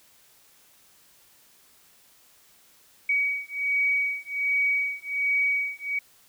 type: beating tone pair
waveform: sine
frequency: 2261 / 2262.3 Hz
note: C#7 / C#7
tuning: +34 / +35 cents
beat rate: 1.3 Hz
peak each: -26 dBFS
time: 3.09-5.99 s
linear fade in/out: 5 ms
effects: white hiss -58 dBFS RMS until 6.28 s